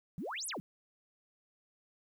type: exponential two-way sweep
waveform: sine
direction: up then down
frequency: 147.9 to 11860 to 147.9 Hz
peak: -37 dBFS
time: 0.18-0.6 s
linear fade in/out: 0 ms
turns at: 0.47 s
effects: 11-bit